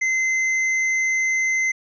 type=tone with tanh clipping; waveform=triangle; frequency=2063 Hz; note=C7; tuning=25 cents flat; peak=-20 dBFS; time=0.01-1.72 s; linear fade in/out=10 ms; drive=15 dB; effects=resampled to 16000 Hz